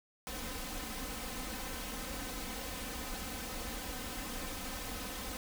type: noise with comb filter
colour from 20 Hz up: pink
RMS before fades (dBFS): -41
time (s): 0.27-5.37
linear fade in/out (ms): 0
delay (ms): 3.9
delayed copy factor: +0.9
effects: none